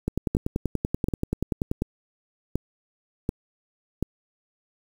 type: two click trains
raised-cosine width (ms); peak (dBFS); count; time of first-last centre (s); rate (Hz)
3; -11 / -11; 18 / 6; 0.08-1.715 / 0.35-4.026; 10.4 / 1.36
effects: 7-bit